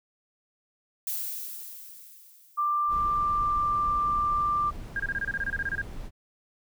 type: noise with exponential decay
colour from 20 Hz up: violet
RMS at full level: -30 dBFS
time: 1.07-3.19 s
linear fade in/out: 2 ms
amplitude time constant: 460 ms
type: tone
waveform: sine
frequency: 1184 Hz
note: D6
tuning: 14 cents sharp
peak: -23 dBFS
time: 2.57-4.71 s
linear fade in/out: 20 ms
type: noise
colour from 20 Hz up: brown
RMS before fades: -38 dBFS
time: 2.88-6.11 s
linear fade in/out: 50 ms
type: tone bursts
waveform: sine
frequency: 1615 Hz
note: G#6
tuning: 49 cents flat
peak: -26 dBFS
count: 14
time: 4.96-5.816 s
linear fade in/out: 2 ms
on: 37 ms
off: 26 ms
effects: none

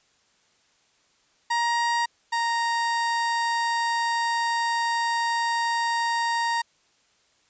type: tone pair in turn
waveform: 30% pulse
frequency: 940 / 931.4 Hz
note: A#5 / A#5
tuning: +14 / -2 cents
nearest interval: unison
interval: 16 cents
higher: first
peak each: -19 / -20 dBFS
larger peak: first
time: 1.5-2.06 / 2.32-6.62 s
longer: second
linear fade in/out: 10 ms
effects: white hiss -64 dBFS RMS until 7.49 s + resampled to 16000 Hz

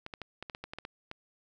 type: clicks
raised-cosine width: 0.3 ms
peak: -24 dBFS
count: 11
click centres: 0.064 / 0.138 / 0.217 / 0.426 / 0.498 / 0.549 / 0.64 / 0.735 / 0.786 / 0.851 / 1.114 s
effects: none

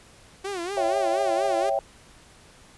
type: tone with vibrato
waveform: sawtooth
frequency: 370 Hz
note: F#4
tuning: in tune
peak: -25 dBFS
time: 0.44-1.7 s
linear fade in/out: 10 ms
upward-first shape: sine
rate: 4.2 Hz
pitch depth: 160 cents each way
type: chord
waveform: sine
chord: C# diminished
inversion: none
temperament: equal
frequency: 554.4 / 659.3 / 784 Hz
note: C#5 / E5 / G5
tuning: 0 / 0 / 0 cents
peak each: -26 dBFS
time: 0.77-1.79 s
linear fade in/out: 2 ms
effects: pink hiss -52 dBFS RMS until 2.77 s + resampled to 24000 Hz

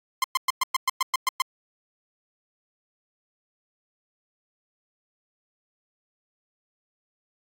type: tone bursts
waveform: sawtooth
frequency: 1046.5 Hz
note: C6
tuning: in tune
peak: -16 dBFS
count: 10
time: 0.22-1.42 s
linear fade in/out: 2 ms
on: 21 ms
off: 110 ms
effects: AAC 64 kbps

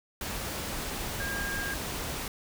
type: tone in noise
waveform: sine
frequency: 1616 Hz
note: G#6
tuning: 48 cents flat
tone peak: -33 dBFS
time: 1.2-1.74 s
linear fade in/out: 2 ms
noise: pink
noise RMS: -35 dBFS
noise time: 0.21-2.28 s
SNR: -1 dB
effects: none

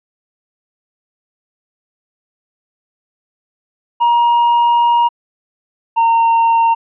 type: tone pair in turn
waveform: triangle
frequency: 947 / 918.4 Hz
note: A#5 / A#5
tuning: +27 / -26 cents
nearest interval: minor second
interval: 53 cents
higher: first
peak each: -7 dBFS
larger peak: neither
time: 4-5.09 / 5.96-6.75 s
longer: first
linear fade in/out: 20 ms
effects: resampled to 8000 Hz

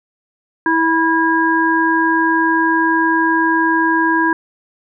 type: harmonic tone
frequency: 326.4 Hz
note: E4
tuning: 17 cents flat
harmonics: 1 / 3 / 5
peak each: -16 / -16 / -16 dBFS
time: 0.66-4.33 s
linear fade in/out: 2 ms
effects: none

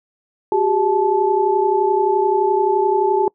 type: tone cluster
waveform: sine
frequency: 373 / 404.6 / 869 Hz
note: F#4 / G#4 / A5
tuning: +14 / -45 / -22 cents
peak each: -18 dBFS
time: 0.52-3.28 s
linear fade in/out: 2 ms
effects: noise-tail reverb RT60 0.1 s tail -26 dB re dry

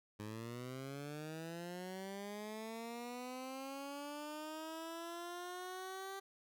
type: linear sweep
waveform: 15% pulse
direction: up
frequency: 103.6 to 392 Hz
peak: -38 dBFS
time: 0.19-6.2 s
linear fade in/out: 10 ms
effects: none

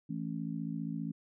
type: harmonic tone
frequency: 55 Hz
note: A1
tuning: in tune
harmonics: 3 / 4 / 5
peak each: -38 / -39 / -40 dBFS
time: 0.09-1.12 s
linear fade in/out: 10 ms
effects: none

